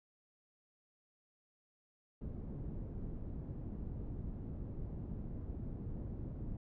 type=low-pass noise; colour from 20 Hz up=pink; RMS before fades=-43 dBFS; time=2.21-6.57 s; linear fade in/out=5 ms; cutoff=260 Hz; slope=12 dB/octave; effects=none